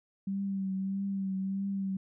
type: tone with vibrato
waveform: sine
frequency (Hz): 194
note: G3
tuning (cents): -18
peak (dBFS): -30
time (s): 0.27-1.97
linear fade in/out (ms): 5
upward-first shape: triangle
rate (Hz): 1.6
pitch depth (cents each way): 38
effects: none